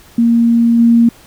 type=tone with level steps; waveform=sine; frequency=233.1 Hz; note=A#3; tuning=in tune; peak=-7 / -5 dBFS; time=0.18-1.09 s; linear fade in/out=5 ms; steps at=0.78 s; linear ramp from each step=20 ms; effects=pink hiss -43 dBFS RMS until 1.26 s